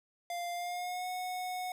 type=tone with pitch glide; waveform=square; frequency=697 to 732.5 Hz; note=F5 to F#5; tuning=-4 to -18 cents; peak=-36 dBFS; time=0.3-1.72 s; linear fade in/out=2 ms; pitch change=+86 cents; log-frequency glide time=0.52-1.08 s; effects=none